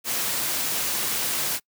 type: noise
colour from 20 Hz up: white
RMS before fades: -26 dBFS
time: 0.04-1.6 s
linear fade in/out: 50 ms
effects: noise-tail reverb RT60 0.1 s tail -25 dB re dry + high-pass 100 Hz 12 dB/octave